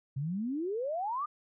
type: exponential sweep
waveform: sine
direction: up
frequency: 129.1 to 1244.5 Hz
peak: -31 dBFS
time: 0.16-1.26 s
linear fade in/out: 10 ms
effects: none